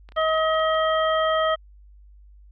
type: clicks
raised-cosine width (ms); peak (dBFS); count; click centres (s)
0.3; -31; 10; 0.089 / 0.121 / 0.164 / 0.215 / 0.288 / 0.342 / 0.378 / 0.543 / 0.596 / 0.745
type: harmonic tone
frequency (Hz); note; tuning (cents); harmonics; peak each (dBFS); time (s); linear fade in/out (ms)
635; D#5; +35; 1 / 2 / 3 / 5; -21 / -23 / -30 / -31; 0.16-1.56; 20
effects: added 50 Hz sine -46 dBFS peak until 2.51 s

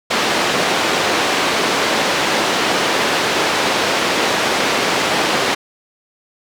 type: band-pass noise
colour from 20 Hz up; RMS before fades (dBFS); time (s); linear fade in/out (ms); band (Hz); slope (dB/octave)
pink; -17; 0.1-5.55; 10; 320 to 4800; 12
effects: none

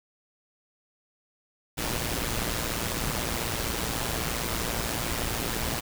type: noise with amplitude modulation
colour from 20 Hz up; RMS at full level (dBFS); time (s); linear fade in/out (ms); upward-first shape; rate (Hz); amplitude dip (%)
pink; -27; 1.77-5.81; 20; sine; 116; 65
effects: none

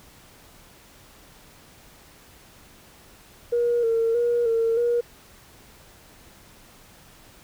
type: tone with vibrato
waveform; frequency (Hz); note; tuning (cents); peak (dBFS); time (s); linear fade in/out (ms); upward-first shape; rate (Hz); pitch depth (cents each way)
sine; 466.2; A#4; 0; -18; 3.52-5.01; 10; square; 1.6; 38
effects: tanh soft clip ceiling -14 dBFS + pink hiss -51 dBFS RMS until 7.43 s

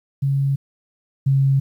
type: tone pair in turn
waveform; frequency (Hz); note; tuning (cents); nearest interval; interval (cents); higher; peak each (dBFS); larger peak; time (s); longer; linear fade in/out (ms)
sine; 138.1 / 136.28; C#3 / C#3; -6 / -29; unison; 23; first; -16 / -13; second; 0.22-0.56 / 1.26-1.6; neither; 10
effects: 9-bit

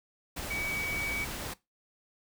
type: tone in noise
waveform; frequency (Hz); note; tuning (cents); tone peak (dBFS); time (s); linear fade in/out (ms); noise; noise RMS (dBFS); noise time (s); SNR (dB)
sine; 2270; C#7; +41; -32; 0.5-1.25; 10; pink; -38; 0.36-1.54; +3
effects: noise-tail reverb RT60 0.2 s tail -19 dB re dry

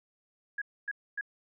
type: tone bursts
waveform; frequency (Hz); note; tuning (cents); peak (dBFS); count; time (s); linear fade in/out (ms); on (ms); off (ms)
sine; 1661.2; G#6; 0; -31; 3; 0.58-1.211; 5; 37; 260
effects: none

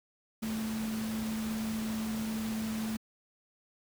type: tone in noise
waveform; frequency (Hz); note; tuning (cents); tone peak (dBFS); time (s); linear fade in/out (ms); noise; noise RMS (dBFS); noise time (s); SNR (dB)
sine; 220; A3; 0; -32; 0.42-2.97; 10; pink; -42; 0.42-2.97; +7
effects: high-pass 60 Hz 12 dB/octave

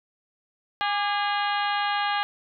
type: harmonic tone with a mistuned harmonic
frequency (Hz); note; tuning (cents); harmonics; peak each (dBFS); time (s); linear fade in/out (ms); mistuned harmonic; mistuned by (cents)
409.6; G#4; -24; 2 / 3 / 4 / 5 / 6 / 7 / 8 / 9 / 10; -26 / -30 / -30 / -36 / -38 / -35 / -36 / -42 / -39; 0.81-2.23; 0; 3; -53
effects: none

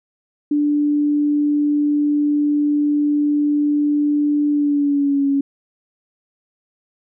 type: tone with pitch glide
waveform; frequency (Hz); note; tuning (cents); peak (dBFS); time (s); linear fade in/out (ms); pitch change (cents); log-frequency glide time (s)
sine; 293.7 to 278.2; D4 to C#4; 0 to +6; -14; 0.51-5.41; 5; -94; 4.5-5.27
effects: none

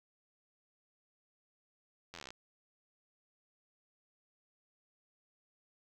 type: slowing click train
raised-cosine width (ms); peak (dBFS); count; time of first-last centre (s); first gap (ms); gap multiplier
0.2; -29; 13; 2.14-2.305; 11; 1.04
effects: none

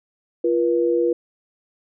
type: tone pair together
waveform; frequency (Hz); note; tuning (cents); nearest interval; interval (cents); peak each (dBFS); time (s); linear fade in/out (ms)
sine; 345.1 / 481.9; F4 / B4; -21 / -43; tritone; 578; -19; 0.44-1.13; 5
effects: none

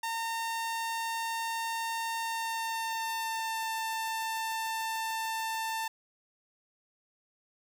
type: tone with pitch glide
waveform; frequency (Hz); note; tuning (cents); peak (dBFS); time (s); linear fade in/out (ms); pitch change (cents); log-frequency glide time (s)
sawtooth; 912 to 893.2; A#5 to A5; -38 to +26; -28; 0.03-5.88; 5; -36; 2.2-3.72
effects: none

